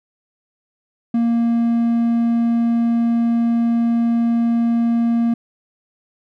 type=tone; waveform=triangle; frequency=233.1 Hz; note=A#3; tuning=in tune; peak=-12 dBFS; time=1.14-5.34 s; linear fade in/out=5 ms; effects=none

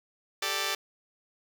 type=chord; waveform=5% pulse; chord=G suspended second; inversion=none; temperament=just; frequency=392 / 441 / 588 Hz; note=G4 / A4 / D5; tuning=0 / +4 / +2 cents; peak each=-23 dBFS; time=0.42-0.75 s; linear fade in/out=5 ms; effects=none

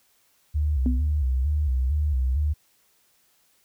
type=tone with vibrato; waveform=sine; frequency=69.4 Hz; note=C#2; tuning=3 cents sharp; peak=-20 dBFS; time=0.54-2.54 s; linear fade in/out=20 ms; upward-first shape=square; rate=2.2 Hz; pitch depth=130 cents each way
type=tone with exponential decay; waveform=sine; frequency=250 Hz; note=B3; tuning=21 cents sharp; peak=-19 dBFS; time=0.86-1.13 s; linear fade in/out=1 ms; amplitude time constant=58 ms
effects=white hiss -64 dBFS RMS until 3.64 s

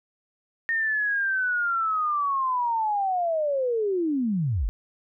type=linear sweep; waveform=sine; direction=down; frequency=1842 to 37.08 Hz; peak=-22 dBFS; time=0.69-4.69 s; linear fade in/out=0 ms; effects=none

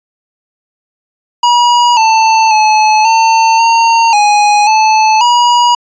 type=tone with pitch steps; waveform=square; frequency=963 / 888 / 861 / 900 / 917 / 831 / 871 / 964 Hz; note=B5 / A5 / A5 / A5 / A#5 / G#5 / A5 / B5; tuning=-44 / +16 / -38 / +39 / -29 / +1 / -18 / -42 cents; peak=-6 dBFS; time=1.43-5.75 s; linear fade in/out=5 ms; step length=540 ms; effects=resampled to 16000 Hz

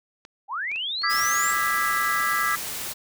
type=clicks; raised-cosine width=0.2 ms; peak=-26 dBFS; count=5; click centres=0.251 / 0.716 / 0.76 / 1.019 / 1.226 s
type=linear sweep; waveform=sine; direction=up; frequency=740 to 7870 Hz; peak=-26 dBFS; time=0.48-1.55 s; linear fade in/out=50 ms
type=chord; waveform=sine; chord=E dominant seventh; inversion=third; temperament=just; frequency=1186.7 / 1318.5 / 1648.1 / 1977.8 Hz; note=D6 / E6 / G#6 / B6; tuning=+18 / 0 / -14 / +2 cents; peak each=-27 dBFS; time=1.03-2.56 s; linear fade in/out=10 ms
type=noise; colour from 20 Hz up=white; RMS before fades=-32 dBFS; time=1.09-2.94 s; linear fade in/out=20 ms
effects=none

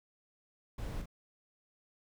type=noise with echo; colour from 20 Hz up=brown; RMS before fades=-40 dBFS; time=0.78-1.02 s; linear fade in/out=5 ms; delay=38 ms; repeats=1; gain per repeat=-5 dB; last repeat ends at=1.058 s; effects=none

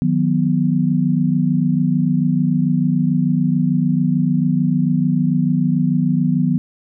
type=chord; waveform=sine; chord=B major; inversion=first; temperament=equal with one note detuned; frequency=155.56 / 182.34 / 246.9 Hz; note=D#3 / F#3 / B3; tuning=0 / -25 / 0 cents; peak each=-18 dBFS; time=0.02-6.58 s; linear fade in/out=0 ms; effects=none

